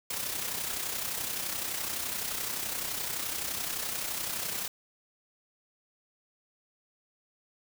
white noise with amplitude modulation, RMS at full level -32 dBFS, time 0.1-4.68 s, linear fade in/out 5 ms, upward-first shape sine, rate 31.7 Hz, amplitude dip 50%, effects none

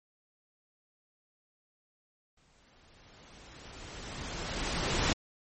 pink noise with exponential growth, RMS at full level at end -27 dBFS, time 2.37-5.13 s, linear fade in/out 5 ms, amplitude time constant 600 ms, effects MP3 32 kbps

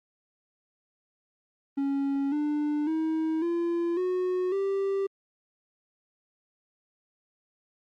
triangle tone with pitch steps, 277.2 / 297.1 / 318.4 / 341.3 / 365.8 / 392 Hz, C#4 / D4 / D#4 / F4 / F#4 / G4, 0 / +20 / +40 / -40 / -20 / 0 cents, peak -23 dBFS, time 1.77-5.07 s, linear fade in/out 10 ms, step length 550 ms, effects Opus 32 kbps

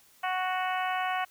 harmonic tone, 370 Hz, F#4, in tune, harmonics 2 / 3 / 4 / 5 / 6 / 7 / 8, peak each -30 / -34 / -36 / -38 / -40 / -41 / -42 dBFS, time 0.23-1.25 s, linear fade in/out 10 ms, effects white hiss -60 dBFS RMS until 1.3 s

